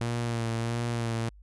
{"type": "tone with vibrato", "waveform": "sawtooth", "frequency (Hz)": 116.54, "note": "A#2", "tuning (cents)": 0, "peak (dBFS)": -24, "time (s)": [0.01, 1.29], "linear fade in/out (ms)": 0, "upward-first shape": "sine", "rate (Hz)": 1.5, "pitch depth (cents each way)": 33, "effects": ["added 50 Hz sine -49 dBFS peak until 1.42 s", "resampled to 24000 Hz"]}